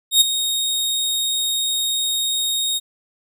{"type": "tone with ADSR envelope", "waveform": "sawtooth", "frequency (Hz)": 3729, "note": "A#7", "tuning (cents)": 0, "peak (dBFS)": -5, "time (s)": [0.11, 2.8], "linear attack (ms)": 100, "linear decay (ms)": 14, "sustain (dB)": -11, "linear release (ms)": 31, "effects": []}